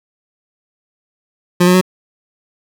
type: tone with pitch steps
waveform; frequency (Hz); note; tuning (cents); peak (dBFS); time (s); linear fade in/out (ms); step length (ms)
25% pulse; 177.3 / 180.92 / 184.62; F3 / F#3 / F#3; +26 / -39 / -4; -4; 1.6-1.813; 10; 71
effects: none